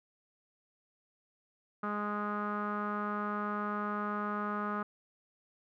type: tone with low-pass filter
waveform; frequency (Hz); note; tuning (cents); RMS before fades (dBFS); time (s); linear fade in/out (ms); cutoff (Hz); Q
sawtooth; 207.7; G#3; 0; -35; 1.83-4.83; 5; 1300; 7.4
effects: none